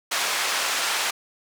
pink band-pass noise, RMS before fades -25 dBFS, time 0.11-1.11 s, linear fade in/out 10 ms, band 960 to 8800 Hz, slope 12 dB/octave, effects none

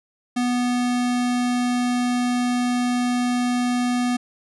square tone, 245.8 Hz, B3, 8 cents flat, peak -20 dBFS, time 0.36-4.17 s, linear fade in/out 10 ms, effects resampled to 24000 Hz

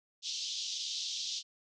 pink band-pass noise, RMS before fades -38 dBFS, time 0.22-1.43 s, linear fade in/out 50 ms, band 3200 to 6300 Hz, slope 48 dB/octave, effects none

